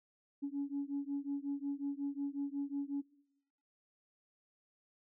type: beating tone pair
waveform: sine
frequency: 279.1 / 284.6 Hz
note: C#4 / C#4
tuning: +12 / +46 cents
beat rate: 5.5 Hz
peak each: -38 / -38 dBFS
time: 0.42-3.02 s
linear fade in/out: 20 ms
effects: noise-tail reverb RT60 0.8 s tail -21 dB re dry + tanh soft clip ceiling -30 dBFS